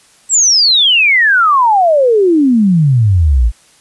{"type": "exponential sweep", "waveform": "sine", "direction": "down", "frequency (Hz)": [7902, 52.1], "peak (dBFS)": -6, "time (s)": [0.29, 3.52], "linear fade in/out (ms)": 50, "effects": ["white hiss -47 dBFS RMS until 3.8 s", "resampled to 24000 Hz"]}